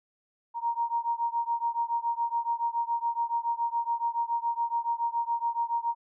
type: beating tone pair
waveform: sine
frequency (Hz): 932.3 / 939.4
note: A#5 / A#5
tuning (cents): 0 / +13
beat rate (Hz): 7.1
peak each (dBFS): -29 / -30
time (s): 0.54-5.95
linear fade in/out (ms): 50
effects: none